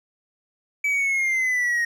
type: linear sweep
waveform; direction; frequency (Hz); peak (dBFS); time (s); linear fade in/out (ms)
triangle; down; 2300 to 1864.7; -18; 0.84-1.85; 5
effects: none